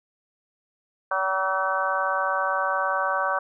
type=harmonic tone with a mistuned harmonic; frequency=190.4 Hz; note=F#3; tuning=50 cents sharp; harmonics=3 / 4 / 5 / 6 / 7 / 8; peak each=-29 / -30 / -30 / -27 / -32 / -28 dBFS; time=1.11-3.39 s; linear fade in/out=5 ms; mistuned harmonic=7; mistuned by=-33 cents; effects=none